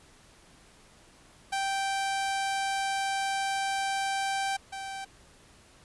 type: tone pair in turn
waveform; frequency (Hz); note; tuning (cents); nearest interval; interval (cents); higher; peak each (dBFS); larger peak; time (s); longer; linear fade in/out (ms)
sawtooth; 782 / 778.9; G5 / G5; -4 / -11; unison; 7; first; -24 / -32; first; 1.52-4.57 / 4.72-5.05; first; 10
effects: pink hiss -57 dBFS RMS until 5.84 s + resampled to 24000 Hz